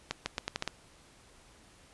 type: accelerating click train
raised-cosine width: 0.2 ms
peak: -14 dBFS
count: 7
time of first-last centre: 0.11-0.677 s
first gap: 150 ms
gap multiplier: 0.81
effects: pink hiss -59 dBFS RMS until 1.93 s + resampled to 24000 Hz